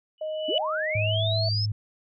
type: tone with exponential growth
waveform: sine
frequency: 2960 Hz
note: F#7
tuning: in tune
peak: -21 dBFS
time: 0.18-0.58 s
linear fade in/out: 1 ms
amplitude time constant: 86 ms
type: tone with pitch glide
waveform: sine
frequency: 622.3 to 655.9 Hz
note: D#5 to E5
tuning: 0 to -9 cents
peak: -28 dBFS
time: 0.21-1.49 s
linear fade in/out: 5 ms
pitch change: +91 cents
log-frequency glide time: 0.99-1.22 s
type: linear sweep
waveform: sine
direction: up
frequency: 251.8 to 5310 Hz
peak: -27 dBFS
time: 0.48-1.66 s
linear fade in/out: 10 ms
type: tone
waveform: sine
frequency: 105.5 Hz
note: G#2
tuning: 28 cents sharp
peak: -24 dBFS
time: 0.95-1.72 s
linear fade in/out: 5 ms
effects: none